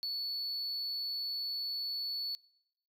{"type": "tone", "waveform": "triangle", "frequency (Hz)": 4435, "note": "C#8", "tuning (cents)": 0, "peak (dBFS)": -32, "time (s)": [0.03, 2.35], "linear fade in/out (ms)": 0, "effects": ["noise-tail reverb RT60 0.9 s tail -26 dB re dry", "tanh soft clip ceiling -28 dBFS"]}